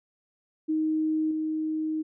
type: tone with level steps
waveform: sine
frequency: 312.9 Hz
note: D#4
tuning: 10 cents sharp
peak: -23 / -26 dBFS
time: 0.68-2.03 s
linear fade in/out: 20 ms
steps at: 1.31 s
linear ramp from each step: 2 ms
effects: none